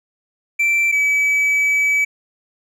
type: tone pair in turn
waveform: triangle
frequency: 2342 / 2290 Hz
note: D7 / D7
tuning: -5 / -44 cents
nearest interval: unison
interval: 39 cents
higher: first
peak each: -12 dBFS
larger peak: neither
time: 0.59-0.92 / 0.92-2.05 s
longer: second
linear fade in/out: 10 ms
effects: none